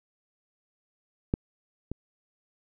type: clicks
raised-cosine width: 3 ms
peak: -11 / -20 dBFS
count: 2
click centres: 1.339 / 1.916 s
effects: none